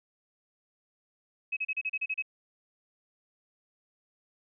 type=tone bursts; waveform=sine; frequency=2559 Hz; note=D#7; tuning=48 cents sharp; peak=-28 dBFS; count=9; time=1.52-2.224 s; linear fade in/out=10 ms; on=48 ms; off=34 ms; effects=none